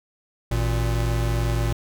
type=tone pair together; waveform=square; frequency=53.6 / 116.3 Hz; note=A1 / A#2; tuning=-45 / -4 cents; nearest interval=octave + minor second; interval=1341 cents; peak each=-24 dBFS; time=0.51-1.73 s; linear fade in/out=5 ms; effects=none